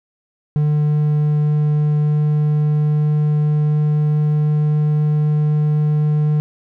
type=tone with pitch glide; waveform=triangle; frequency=149.7 to 150.65 Hz; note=D3 to D3; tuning=+33 to +44 cents; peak=-11 dBFS; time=0.56-6.4 s; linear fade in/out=0 ms; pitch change=+11 cents; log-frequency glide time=1.74-4.71 s; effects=none